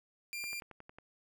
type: tone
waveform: sawtooth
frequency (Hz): 2385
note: D7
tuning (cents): +26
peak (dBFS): -35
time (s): 0.33-0.6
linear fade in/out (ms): 0
type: click train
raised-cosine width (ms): 0.5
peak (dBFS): -35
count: 7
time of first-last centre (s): 0.44-0.985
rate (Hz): 11
effects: none